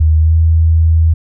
sine tone with pitch glide, 78.6 to 81.09 Hz, D#2 to E2, +18 to -28 cents, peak -6 dBFS, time 0-1.14 s, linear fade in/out 10 ms, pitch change +54 cents, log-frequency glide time 0.19-0.35 s, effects none

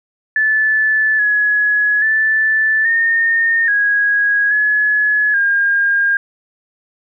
sine tone with pitch steps, 1742 / 1686 / 1756 / 1830 / 1653 / 1698 / 1614 Hz, A6 / G#6 / A6 / A#6 / G#6 / G#6 / G#6, -18 / +26 / -4 / -32 / -9 / +38 / -50 cents, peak -11 dBFS, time 0.36-6.17 s, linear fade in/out 2 ms, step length 830 ms, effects none

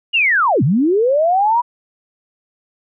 sine linear two-way sweep, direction down then up, 2917 to 113.7 to 984 Hz, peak -11 dBFS, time 0.13-1.62 s, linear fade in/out 20 ms, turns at 0.63 s, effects none

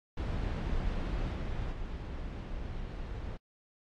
brown noise with level steps, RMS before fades -33 / -35 / -39 dBFS, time 0.17-3.37 s, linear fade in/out 5 ms, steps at 1.32 / 1.71 s, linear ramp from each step 20 ms, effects low-pass 4000 Hz 12 dB/octave + AAC 48 kbps

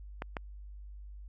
clicks, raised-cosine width 0.5 ms, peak -21 / -20 dBFS, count 2, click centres 0.221 / 0.368 s, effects added 50 Hz sine -44 dBFS peak until 1.28 s

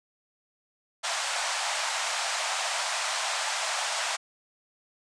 pink band-pass noise, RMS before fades -30 dBFS, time 1.03-4.17 s, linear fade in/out 20 ms, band 640 to 8900 Hz, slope 48 dB/octave, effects none

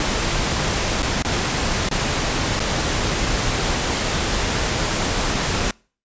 pink noise with dropouts, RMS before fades -21 dBFS, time 0-5.71 s, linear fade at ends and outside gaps 2 ms, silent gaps 1.023-1.028 / 1.224-1.248 / 1.889-1.912 / 2.595-2.601 s, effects noise-tail reverb RT60 0.4 s tail -26 dB re dry + resampled to 16000 Hz

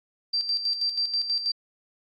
sine tone with tremolo, 4699 Hz, D8, in tune, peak -22 dBFS, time 0.33-1.52 s, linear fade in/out 10 ms, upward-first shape square, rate 6.2 Hz, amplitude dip 60%, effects AAC 64 kbps

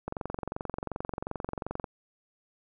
click train, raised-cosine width 1 ms, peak -19 dBFS, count 41, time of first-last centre 0.08-1.842 s, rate 22.7 Hz, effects none

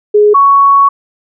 sine tone pair in turn, 417.6 / 1114.9 Hz, G#4 / C#6, +10 / +10 cents, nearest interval octave + perfect fourth, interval 1700 cents, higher second, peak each -3 dBFS, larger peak neither, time 0.14-0.34 / 0.34-0.89 s, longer second, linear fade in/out 10 ms, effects none

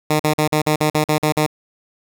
10% pulse tone bursts, 152.8 Hz, D#3, 31 cents flat, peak -6 dBFS, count 10, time 0.1-1.464 s, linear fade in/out 5 ms, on 95 ms, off 46 ms, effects none

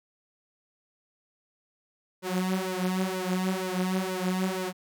sawtooth tone with flanger, 185.7 Hz, F#3, 7 cents sharp, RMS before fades -29 dBFS, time 2.22-4.73 s, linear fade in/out 50 ms, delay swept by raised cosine 2 to 6.5 ms, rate 2.1 Hz, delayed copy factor +0.85, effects none

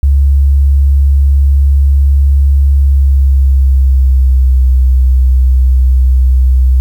sine tone with pitch glide, 69.3 to 63.92 Hz, C#2 to C2, 0 to -40 cents, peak -4 dBFS, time 0.03-6.8 s, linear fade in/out 0 ms, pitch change -140 cents, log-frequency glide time 2.71-4.62 s, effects 7-bit

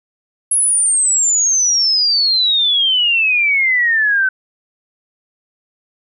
sine exponential sweep, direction down, 10730 to 1512 Hz, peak -11 dBFS, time 0.51-4.29 s, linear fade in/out 5 ms, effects none

